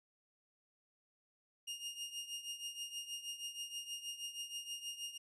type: tone with tremolo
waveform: sawtooth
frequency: 2837 Hz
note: F7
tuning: 27 cents sharp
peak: -36 dBFS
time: 1.67-5.18 s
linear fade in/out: 10 ms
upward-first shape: triangle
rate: 6.3 Hz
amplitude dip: 80%
effects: resampled to 24000 Hz